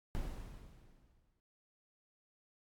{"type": "noise with exponential decay", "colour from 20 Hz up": "brown", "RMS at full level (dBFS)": -38, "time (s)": [0.15, 1.4], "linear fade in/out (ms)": 0, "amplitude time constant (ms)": 270, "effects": ["AAC 64 kbps"]}